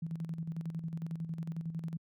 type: tone with tremolo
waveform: sine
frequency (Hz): 163.8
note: E3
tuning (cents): -11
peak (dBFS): -33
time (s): 0.02-1.97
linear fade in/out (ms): 5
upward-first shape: square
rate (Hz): 11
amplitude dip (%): 60
effects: high-pass 100 Hz 12 dB/octave